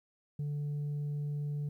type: tone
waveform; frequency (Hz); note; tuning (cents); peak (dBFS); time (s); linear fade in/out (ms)
sine; 146.3; D3; -6; -30; 0.39-1.69; 5
effects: tanh soft clip ceiling -32 dBFS + 12-bit